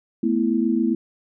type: chord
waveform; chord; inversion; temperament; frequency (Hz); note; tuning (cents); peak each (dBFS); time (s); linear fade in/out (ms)
sine; A suspended second; none; just; 220 / 247.5 / 330; A3 / B3 / E4; 0 / +4 / +2; -22; 0.23-0.95; 5
effects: none